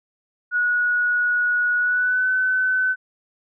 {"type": "tone with pitch glide", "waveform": "sine", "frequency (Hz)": [1459, 1513.9], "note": ["F#6", "F#6"], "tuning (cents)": [-25, 39], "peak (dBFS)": -17, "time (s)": [0.51, 2.96], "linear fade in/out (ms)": 50, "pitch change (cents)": 64, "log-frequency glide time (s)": [1.77, 2.29], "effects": []}